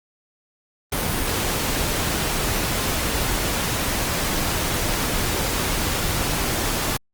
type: noise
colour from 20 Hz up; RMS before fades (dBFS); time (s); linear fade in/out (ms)
pink; -23; 0.92-6.97; 5
effects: Opus 32 kbps